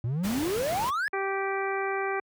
triangle exponential sweep, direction up, 111.3 to 1760 Hz, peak -24 dBFS, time 0.04-1.08 s, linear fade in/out 0 ms
pink noise, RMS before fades -35 dBFS, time 0.23-0.91 s, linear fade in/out 20 ms
harmonic tone, 390 Hz, G4, 9 cents flat, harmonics 1 / 2 / 3 / 4 / 5 / 6, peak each -30 / -33 / -35 / -36 / -37 / -38 dBFS, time 1.13-2.2 s, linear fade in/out 5 ms
effects high-pass 60 Hz 12 dB/octave

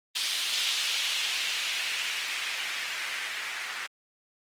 violet noise with low-pass filter sweep, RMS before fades -31 dBFS, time 0.15-3.87 s, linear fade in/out 10 ms, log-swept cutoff 3600 to 1800 Hz, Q 1.8, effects Opus 24 kbps

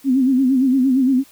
sine tone with vibrato, 261.6 Hz, C4, in tune, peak -12 dBFS, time 0.04-1.24 s, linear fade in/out 50 ms, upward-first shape sine, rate 8.7 Hz, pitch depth 88 cents each way, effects white hiss -49 dBFS RMS until 1.31 s

